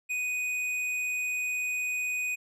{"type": "tone with hard clipping", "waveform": "sine", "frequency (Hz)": 2489, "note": "D#7", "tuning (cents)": 0, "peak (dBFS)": -30, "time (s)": [0.09, 2.36], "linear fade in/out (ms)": 20, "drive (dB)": 8, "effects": []}